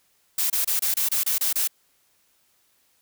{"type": "noise bursts", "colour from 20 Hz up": "blue", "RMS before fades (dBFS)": -23, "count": 9, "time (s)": [0.38, 1.676], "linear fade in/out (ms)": 5, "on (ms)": 120, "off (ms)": 27, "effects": ["white hiss -65 dBFS RMS until 3.01 s"]}